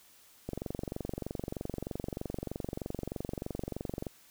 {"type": "click train", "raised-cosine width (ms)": 2, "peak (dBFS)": -22, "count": 84, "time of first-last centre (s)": [0.49, 4.068], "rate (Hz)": 23.2, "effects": ["white hiss -60 dBFS RMS until 4.3 s"]}